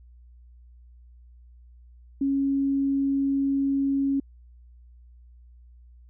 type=tone; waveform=sine; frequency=275.3 Hz; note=C#4; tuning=12 cents flat; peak=-21 dBFS; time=2.21-4.2 s; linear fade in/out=5 ms; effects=added 60 Hz sine -48 dBFS peak until 6.09 s